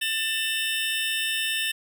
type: tone cluster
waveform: square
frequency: 1782 / 2671 / 2989 / 3638 Hz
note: A6 / E7 / F#7 / A#7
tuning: +22 / +22 / +17 / -43 cents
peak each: -31 dBFS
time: 0.01-1.72 s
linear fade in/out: 10 ms
effects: none